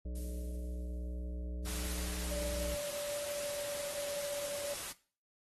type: harmonic tone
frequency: 60.9 Hz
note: B1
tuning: 24 cents flat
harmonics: 1 / 3 / 5 / 7 / 9 / 10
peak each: -38 / -48 / -52 / -55 / -57 / -58 dBFS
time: 0.05-2.75 s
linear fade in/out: 5 ms
type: noise with exponential decay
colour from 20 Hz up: violet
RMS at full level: -47 dBFS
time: 0.15-1.72 s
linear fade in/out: 5 ms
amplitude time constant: 340 ms
type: noise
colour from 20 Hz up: white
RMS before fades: -42 dBFS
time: 1.65-4.93 s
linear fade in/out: 20 ms
type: tone with pitch glide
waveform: sine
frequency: 584 to 575.6 Hz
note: D5 to D5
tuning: -10 to -35 cents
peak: -38 dBFS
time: 2.31-4.74 s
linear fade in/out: 5 ms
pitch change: -25 cents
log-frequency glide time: 2.62-4.17 s
effects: noise-tail reverb RT60 0.4 s tail -18 dB re dry + AAC 32 kbps